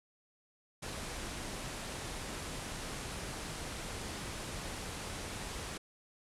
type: low-pass noise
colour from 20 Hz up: pink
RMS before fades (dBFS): -42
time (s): 0.82-5.78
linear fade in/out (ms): 10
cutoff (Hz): 11000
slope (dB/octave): 48
effects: none